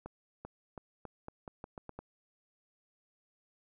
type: accelerating click train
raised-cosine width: 1 ms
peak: -29 dBFS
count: 10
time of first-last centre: 0.06-1.99 s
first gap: 390 ms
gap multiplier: 0.84
effects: none